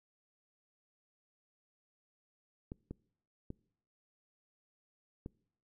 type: clicks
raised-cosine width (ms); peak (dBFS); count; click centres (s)
3; -29; 4; 2.719 / 2.91 / 3.504 / 5.261
effects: noise-tail reverb RT60 0.7 s tail -25 dB re dry